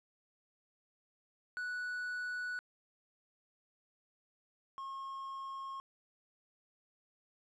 triangle tone pair in turn, 1477 / 1080.9 Hz, F#6 / C#6, -3 / -44 cents, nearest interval perfect fourth, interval 541 cents, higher first, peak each -35 / -39 dBFS, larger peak first, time 1.57-2.59 / 4.78-5.8 s, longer neither, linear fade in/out 0 ms, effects resampled to 22050 Hz

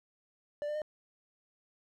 triangle tone with pitch steps, 587.3 / 598.3 / 609.4 Hz, D5 / D5 / D#5, 0 / +32 / -36 cents, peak -31 dBFS, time 0.62-0.818 s, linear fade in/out 0 ms, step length 66 ms, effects none

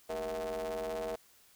40% pulse ring-modulated tone, 84.9 Hz, F2, 48 cents flat, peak -31 dBFS, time 0.09-1.16 s, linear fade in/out 10 ms, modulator 560 Hz, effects white hiss -63 dBFS RMS until 1.55 s

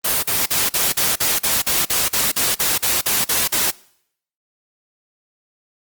white noise bursts, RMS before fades -18 dBFS, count 16, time 0.04-3.71 s, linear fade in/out 10 ms, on 190 ms, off 42 ms, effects noise-tail reverb RT60 0.7 s tail -23 dB re dry + Opus 24 kbps

